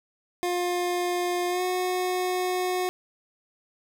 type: tone with pitch glide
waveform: 25% pulse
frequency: 354.6 to 365 Hz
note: F4 to F#4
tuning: +26 to -24 cents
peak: -21 dBFS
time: 0.43-2.89 s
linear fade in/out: 0 ms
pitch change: +50 cents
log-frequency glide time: 1.49-1.62 s
effects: none